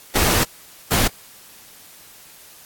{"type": "noise bursts at uneven times", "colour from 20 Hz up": "pink", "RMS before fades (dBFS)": -17, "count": 2, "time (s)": [[0.15, 0.44], [0.91, 1.08]], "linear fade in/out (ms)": 10, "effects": ["white hiss -45 dBFS RMS until 2.65 s", "AAC 64 kbps"]}